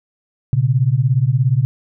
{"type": "beating tone pair", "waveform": "sine", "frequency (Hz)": [120, 137], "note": ["B2", "C#3"], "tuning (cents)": [-49, -20], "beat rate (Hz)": 17, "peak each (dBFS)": [-15, -15], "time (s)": [0.53, 1.65], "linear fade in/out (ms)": 0, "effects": []}